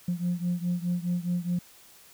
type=beating tone pair; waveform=sine; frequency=174.5 / 179.3 Hz; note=F3 / F3; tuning=-1 / +46 cents; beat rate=4.8 Hz; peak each=-27 / -29 dBFS; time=0.08-1.59 s; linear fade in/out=5 ms; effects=tanh soft clip ceiling -21 dBFS + white hiss -54 dBFS RMS until 2.13 s